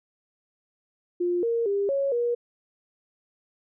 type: tone with pitch steps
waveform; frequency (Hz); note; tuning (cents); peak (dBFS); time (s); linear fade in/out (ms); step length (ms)
sine; 352.2 / 464.5 / 400.7 / 553 / 477.6; F4 / A#4 / G4 / C#5 / A#4; +15 / -6 / +38 / -4 / +42; -22; 1.2-2.35; 10; 230
effects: none